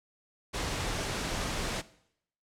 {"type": "noise", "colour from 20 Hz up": "pink", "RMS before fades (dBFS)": -33, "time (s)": [0.53, 1.82], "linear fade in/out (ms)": 20, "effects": ["noise-tail reverb RT60 0.7 s tail -18 dB re dry", "low-pass 8000 Hz 12 dB/octave"]}